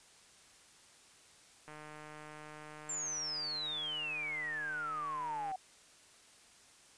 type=click train; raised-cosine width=0.5 ms; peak=-35 dBFS; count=584; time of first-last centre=1.68-5.516 s; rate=152 Hz
type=exponential sweep; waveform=sine; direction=down; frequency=7459 to 740 Hz; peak=-36 dBFS; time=2.89-5.56 s; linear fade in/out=5 ms
effects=white hiss -61 dBFS RMS until 6.97 s + resampled to 22050 Hz